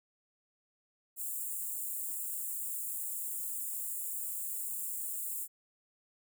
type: high-pass noise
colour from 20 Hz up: white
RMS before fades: -38 dBFS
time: 1.16-5.48 s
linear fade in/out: 50 ms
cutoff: 7200 Hz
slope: 96 dB/octave
effects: none